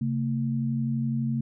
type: tone pair together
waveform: sine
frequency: 134.74 / 226.6 Hz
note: C#3 / A#3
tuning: -49 / -49 cents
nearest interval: major sixth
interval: 900 cents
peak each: -27 dBFS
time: 0.01-1.41 s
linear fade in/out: 5 ms
effects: none